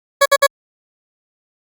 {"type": "tone bursts", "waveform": "20% pulse", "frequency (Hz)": 560, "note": "C#5", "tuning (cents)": 18, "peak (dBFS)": -3, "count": 3, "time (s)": [0.21, 0.468], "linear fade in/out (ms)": 10, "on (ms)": 48, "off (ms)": 57, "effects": ["Opus 48 kbps"]}